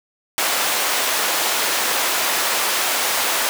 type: high-pass noise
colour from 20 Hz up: pink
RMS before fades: -20 dBFS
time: 0.38-3.49 s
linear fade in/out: 0 ms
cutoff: 670 Hz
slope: 12 dB/octave
effects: none